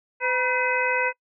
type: harmonic tone with a mistuned harmonic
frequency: 507 Hz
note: B4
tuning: 45 cents sharp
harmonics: 1 / 2 / 3 / 4 / 5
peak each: -27 / -27 / -27 / -27 / -27 dBFS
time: 0.2-1.13 s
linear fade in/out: 50 ms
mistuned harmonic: 2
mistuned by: -81 cents
effects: noise-tail reverb RT60 0.1 s tail -24 dB re dry